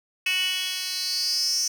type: tone with high-pass filter sweep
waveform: 10% pulse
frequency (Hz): 370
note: F#4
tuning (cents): 0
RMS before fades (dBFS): -26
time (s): 0.26-1.68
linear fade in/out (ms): 5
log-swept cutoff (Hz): 2700 to 5900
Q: 8.9
effects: none